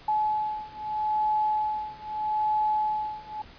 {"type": "beating tone pair", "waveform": "sine", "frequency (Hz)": [854, 854.79], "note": ["G#5", "G#5"], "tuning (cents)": [48, 50], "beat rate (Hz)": 0.79, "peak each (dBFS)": [-28, -27], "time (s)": [0.08, 3.42], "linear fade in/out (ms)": 5, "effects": ["pink hiss -50 dBFS RMS until 3.58 s", "resampled to 11025 Hz"]}